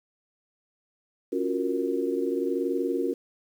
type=chord; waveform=sine; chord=Gb major seventh; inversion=second; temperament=equal; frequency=277.2 / 349.2 / 370 / 466.2 Hz; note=Db4 / F4 / Gb4 / Bb4; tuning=0 / 0 / 0 / 0 cents; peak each=-30 dBFS; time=1.32-3.14 s; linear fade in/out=10 ms; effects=9-bit